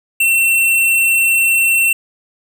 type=tone; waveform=square; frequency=2705 Hz; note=E7; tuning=44 cents sharp; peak=-11 dBFS; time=0.2-1.93 s; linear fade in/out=5 ms; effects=none